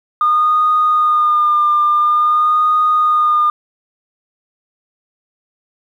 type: tone with vibrato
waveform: sine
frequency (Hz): 1217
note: D#6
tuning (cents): -39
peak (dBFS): -9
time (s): 0.21-3.5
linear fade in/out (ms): 2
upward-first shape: sine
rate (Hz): 0.48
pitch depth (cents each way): 27
effects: tanh soft clip ceiling -5 dBFS + 8-bit